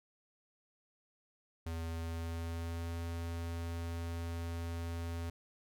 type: tone with pitch glide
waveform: square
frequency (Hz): 82.41 to 84.24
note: E2 to E2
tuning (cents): 0 to +38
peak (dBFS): -38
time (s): 1.66-5.3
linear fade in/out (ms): 5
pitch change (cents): +38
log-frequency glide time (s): 1.86-2.96
effects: none